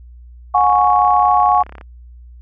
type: chord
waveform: sine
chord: F# suspended second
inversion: none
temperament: equal with one note detuned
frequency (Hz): 726.4 / 830.6 / 1108.7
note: F#5 / G#5 / C#6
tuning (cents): -32 / 0 / 0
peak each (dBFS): -14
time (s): 0.54-1.63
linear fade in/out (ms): 10
type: click train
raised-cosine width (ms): 0.5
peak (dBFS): -21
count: 43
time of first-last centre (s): 0.58-1.812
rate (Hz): 34.1
effects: added 60 Hz sine -36 dBFS peak until 2.41 s